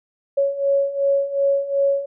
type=beating tone pair; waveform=sine; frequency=554.4 / 557.1 Hz; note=C#5 / C#5; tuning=0 / +9 cents; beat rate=2.7 Hz; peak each=-22 / -18 dBFS; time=0.37-2.06 s; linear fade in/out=10 ms; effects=none